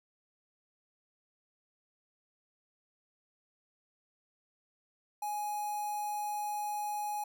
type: tone with notch filter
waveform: square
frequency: 835 Hz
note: G#5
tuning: 9 cents sharp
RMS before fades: -36 dBFS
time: 5.22-7.24 s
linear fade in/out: 5 ms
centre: 3200 Hz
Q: 0.51
effects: none

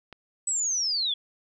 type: click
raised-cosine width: 0.3 ms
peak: -26 dBFS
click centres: 0.127 s
type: linear sweep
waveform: sine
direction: down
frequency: 8020 to 3322 Hz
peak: -24 dBFS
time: 0.47-1.14 s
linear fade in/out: 5 ms
effects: none

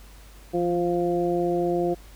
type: harmonic tone with a mistuned harmonic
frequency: 174.61 Hz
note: F3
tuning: in tune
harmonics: 1 / 2 / 3 / 4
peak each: -30 / -23 / -29 / -29 dBFS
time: 0.53-1.95 s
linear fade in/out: 20 ms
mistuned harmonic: 1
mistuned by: -24 cents
effects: added 50 Hz sine -45 dBFS peak until 2.15 s + pink hiss -52 dBFS RMS until 2.15 s

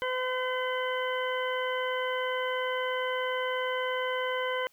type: harmonic tone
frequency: 509 Hz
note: C5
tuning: 48 cents flat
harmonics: 1 / 2 / 3 / 4 / 6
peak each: -31 / -34 / -36 / -37 / -39 dBFS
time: 0.02-4.67 s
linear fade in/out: 0 ms
effects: white hiss -65 dBFS RMS until 4.72 s

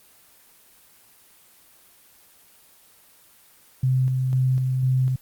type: tone with tremolo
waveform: sine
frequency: 129.5 Hz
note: C3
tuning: 17 cents flat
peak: -17 dBFS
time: 3.83-5.16 s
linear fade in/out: 5 ms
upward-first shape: square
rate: 2 Hz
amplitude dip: 30%
effects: white hiss -54 dBFS RMS until 5.21 s + Opus 24 kbps

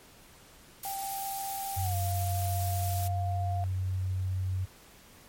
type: noise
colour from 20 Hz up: blue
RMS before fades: -38 dBFS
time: 0.83-3.08 s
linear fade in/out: 5 ms
type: tone with pitch glide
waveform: sine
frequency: 784 to 702.5 Hz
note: G5 to F5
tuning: 0 to +10 cents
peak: -34 dBFS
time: 0.85-3.64 s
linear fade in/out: 0 ms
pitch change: -190 cents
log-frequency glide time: 1.81-1.95 s
type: tone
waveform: sine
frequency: 93.4 Hz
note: F#2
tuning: 17 cents sharp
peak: -28 dBFS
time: 1.76-4.66 s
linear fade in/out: 20 ms
effects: pink hiss -55 dBFS RMS until 5.28 s + MP3 64 kbps

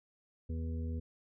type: harmonic tone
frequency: 81.4 Hz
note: E2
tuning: 21 cents flat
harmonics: 1 / 2 / 3 / 5 / 6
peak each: -35 / -49 / -43 / -53 / -52 dBFS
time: 0.49-1 s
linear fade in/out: 10 ms
effects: none

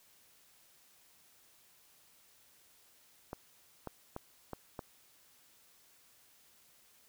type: clicks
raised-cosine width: 1 ms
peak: -26 dBFS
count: 5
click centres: 3.331 / 3.873 / 4.164 / 4.533 / 4.792 s
effects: white hiss -65 dBFS RMS until 7.08 s

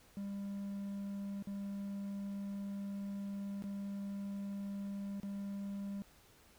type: tone with dropouts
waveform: triangle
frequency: 199.3 Hz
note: G3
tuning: 29 cents sharp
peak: -37 dBFS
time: 0.17-6.02 s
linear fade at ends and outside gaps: 0 ms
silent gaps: 1.424-1.472 / 3.623-3.639 / 5.2-5.232 s
effects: pink hiss -64 dBFS RMS until 6.58 s

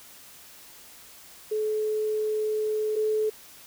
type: tone pair in turn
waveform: sine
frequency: 429.7 / 431.3 Hz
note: A4 / A4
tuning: -41 / -35 cents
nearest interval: unison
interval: 6 cents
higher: second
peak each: -24 / -22 dBFS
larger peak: second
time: 1.51-2.96 / 2.96-3.3 s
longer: first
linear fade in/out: 10 ms
effects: white hiss -49 dBFS RMS until 3.66 s

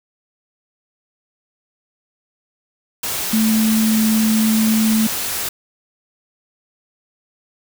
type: tone in noise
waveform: sine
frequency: 219.7 Hz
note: A3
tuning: 2 cents flat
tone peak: -13 dBFS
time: 3.33-5.07 s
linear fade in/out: 5 ms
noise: white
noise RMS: -23 dBFS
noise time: 3.03-5.49 s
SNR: +7 dB
effects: none

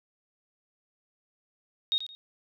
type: tone with echo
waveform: sine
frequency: 3729 Hz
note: A#7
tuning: in tune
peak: -23 dBFS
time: 1.92-1.98 s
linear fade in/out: 0 ms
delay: 85 ms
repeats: 2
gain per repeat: -11 dB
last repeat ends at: 2.15 s
effects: none

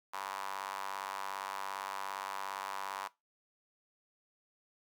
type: tone with high-pass filter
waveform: sawtooth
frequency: 97.4 Hz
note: G2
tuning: 11 cents flat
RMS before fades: -41 dBFS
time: 0.13-3.08 s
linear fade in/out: 10 ms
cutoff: 990 Hz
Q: 3.6
effects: noise-tail reverb RT60 0.2 s tail -19 dB re dry

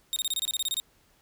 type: tone bursts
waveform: sawtooth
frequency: 3706 Hz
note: A#7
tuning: 11 cents flat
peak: -23 dBFS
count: 12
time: 0.13-0.8 s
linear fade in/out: 0 ms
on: 32 ms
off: 26 ms
effects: pink hiss -64 dBFS RMS until 1.21 s

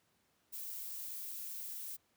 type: noise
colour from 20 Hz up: violet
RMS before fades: -44 dBFS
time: 0.52-1.97 s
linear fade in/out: 20 ms
effects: pink hiss -75 dBFS RMS until 2.16 s + high-pass 100 Hz 12 dB/octave

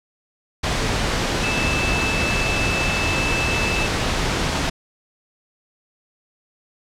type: tone in noise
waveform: sine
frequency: 2629 Hz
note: E7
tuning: 5 cents flat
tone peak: -23 dBFS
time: 1.43-3.87 s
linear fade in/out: 10 ms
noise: pink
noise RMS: -21 dBFS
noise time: 0.63-4.7 s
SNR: -5 dB
effects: low-pass 6000 Hz 12 dB/octave

